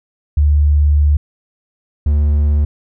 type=tone pair in turn; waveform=sine / triangle; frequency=73.6 / 73.6 Hz; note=D2 / D2; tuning=+4 / +4 cents; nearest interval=unison; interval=0 cents; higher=neither; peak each=-8 dBFS; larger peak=neither; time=0.37-1.17 / 2.06-2.65 s; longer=first; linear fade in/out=5 ms; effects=none